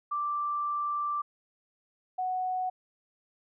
sine tone pair in turn, 1174.7 / 740 Hz, D6 / F#5, 0 / 0 cents, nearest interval minor sixth, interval 800 cents, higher first, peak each -28 dBFS, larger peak neither, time 0.11-1.22 / 2.18-2.7 s, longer first, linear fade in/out 10 ms, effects none

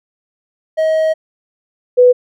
triangle / sine tone pair in turn, 634 / 495.7 Hz, D#5 / B4, +32 / +6 cents, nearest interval major third, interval 426 cents, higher first, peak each -9 / -4 dBFS, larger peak second, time 0.77-1.14 / 1.97-2.13 s, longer first, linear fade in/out 20 ms, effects none

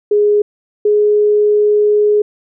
sine tone pair in turn, 415.3 / 418.2 Hz, G#4 / G#4, 0 / +12 cents, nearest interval unison, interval 12 cents, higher second, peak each -8 dBFS, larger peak neither, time 0.11-0.42 / 0.85-2.22 s, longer second, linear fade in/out 5 ms, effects none

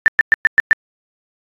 sine tone bursts, 1778 Hz, A6, 18 cents sharp, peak -6 dBFS, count 6, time 0.06-0.73 s, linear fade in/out 0 ms, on 20 ms, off 110 ms, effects AAC 32 kbps

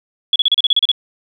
sine tone bursts, 3376 Hz, G#7, 28 cents sharp, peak -9 dBFS, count 10, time 0.33-0.916 s, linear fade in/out 2 ms, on 28 ms, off 34 ms, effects 8-bit

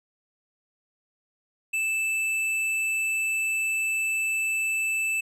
sine tone with hard clipping, 2637 Hz, E7, in tune, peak -25 dBFS, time 1.73-5.21 s, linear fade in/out 10 ms, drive 14 dB, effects low-pass 12000 Hz 12 dB/octave

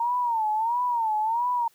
sine tone with vibrato, 918 Hz, A#5, 27 cents flat, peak -22 dBFS, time 0-1.68 s, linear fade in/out 5 ms, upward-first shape sine, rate 1.5 Hz, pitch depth 130 cents each way, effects white hiss -62 dBFS RMS until 1.74 s

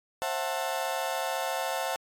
35% pulse chord, F# half-diminished seventh, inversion second, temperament just, 532.8 / 666 / 740 / 888 Hz, C5 / E5 / F#5 / A5, +31 / +18 / 0 / +16 cents, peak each -33 dBFS, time 0.22-1.96 s, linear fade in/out 0 ms, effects AAC 64 kbps

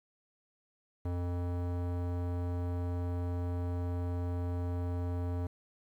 square tone with low-pass filter, 88.1 Hz, F2, 16 cents sharp, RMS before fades -34 dBFS, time 1.05-5.47 s, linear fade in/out 5 ms, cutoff 850 Hz, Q 0.82, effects 10-bit

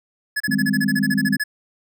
square tone bursts, 1706 Hz, G#6, 46 cents sharp, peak -20 dBFS, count 15, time 0.36-1.439 s, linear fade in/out 10 ms, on 43 ms, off 31 ms
sine chord, Ab major seventh, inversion second, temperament just, 155.74 / 194.67 / 207.7 / 259.6 Hz, Eb3 / G3 / Ab3 / C4, +2 / -12 / 0 / -13 cents, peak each -28 / -24 / -22 / -22 dBFS, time 0.48-1.37 s, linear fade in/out 5 ms
effects none

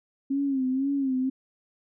sine tone with vibrato, 268.7 Hz, C4, 46 cents sharp, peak -23 dBFS, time 0.3-1.3 s, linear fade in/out 10 ms, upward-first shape sine, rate 2 Hz, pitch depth 80 cents each way, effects none

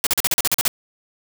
white noise bursts, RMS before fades -18 dBFS, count 10, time 0.04-0.679 s, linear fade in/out 0 ms, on 27 ms, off 41 ms, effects none

